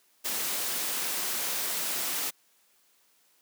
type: noise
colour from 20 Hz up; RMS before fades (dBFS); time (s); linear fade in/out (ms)
white; -31; 0.24-2.31; 20
effects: white hiss -66 dBFS RMS until 3.41 s + high-pass 200 Hz 12 dB/octave